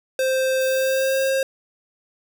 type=tone with pitch glide; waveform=square; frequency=523.3 to 535.2 Hz; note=C5 to C5; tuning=0 to +39 cents; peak=-19 dBFS; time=0.19-1.43 s; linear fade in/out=2 ms; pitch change=+39 cents; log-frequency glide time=0.66-1.2 s
type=noise; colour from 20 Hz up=violet; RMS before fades=-37 dBFS; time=0.61-1.3 s; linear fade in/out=5 ms
effects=none